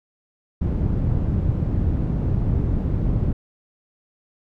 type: low-pass noise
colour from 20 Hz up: white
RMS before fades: -21 dBFS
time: 0.61-3.33 s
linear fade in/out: 5 ms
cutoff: 130 Hz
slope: 12 dB/octave
effects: none